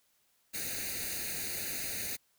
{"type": "noise with comb filter", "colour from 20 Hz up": "white", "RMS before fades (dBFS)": -37, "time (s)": [0.53, 2.17], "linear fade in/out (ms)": 20, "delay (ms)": 0.46, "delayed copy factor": 0.85, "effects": ["white hiss -72 dBFS RMS until 2.38 s"]}